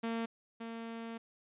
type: tone pair in turn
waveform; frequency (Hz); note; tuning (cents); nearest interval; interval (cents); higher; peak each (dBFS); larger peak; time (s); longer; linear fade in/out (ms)
sawtooth; 228.7 / 228.7; A#3 / A#3; -33 / -33; unison; 0; neither; -30 / -37; first; 0.03-0.26 / 0.6-1.18; second; 10
effects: resampled to 8000 Hz